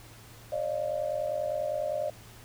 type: tone cluster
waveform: sine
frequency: 556 / 606 / 691 Hz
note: C#5 / D#5 / F5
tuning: +5 / -46 / -19 cents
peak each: -34 / -30 / -37 dBFS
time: 0.52-2.1 s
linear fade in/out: 5 ms
effects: added 113 Hz sine -52 dBFS peak until 2.44 s + pink hiss -52 dBFS RMS until 2.44 s